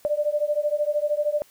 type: beating tone pair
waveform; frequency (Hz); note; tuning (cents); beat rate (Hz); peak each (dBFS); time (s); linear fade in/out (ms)
sine; 587.3 / 600.3; D5 / D5; 0 / +38; 13; -24; 0.05-1.42; 0
effects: white hiss -56 dBFS RMS until 1.5 s